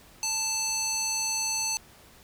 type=tone with band-pass filter; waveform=square; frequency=880 Hz; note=A5; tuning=in tune; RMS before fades=-29 dBFS; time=0.23-1.77 s; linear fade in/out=0 ms; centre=6200 Hz; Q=2.4; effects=pink hiss -54 dBFS RMS until 2.23 s